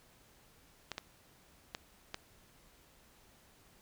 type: clicks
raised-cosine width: 0.2 ms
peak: -21 dBFS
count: 4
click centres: 0.917 / 0.981 / 1.749 / 2.144 s
effects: pink hiss -64 dBFS RMS until 3.81 s